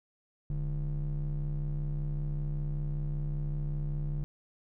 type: ring-modulated tone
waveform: triangle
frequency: 89.6 Hz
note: F2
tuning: 45 cents sharp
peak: -25 dBFS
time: 0.5-4.24 s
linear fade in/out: 0 ms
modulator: 57 Hz
effects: none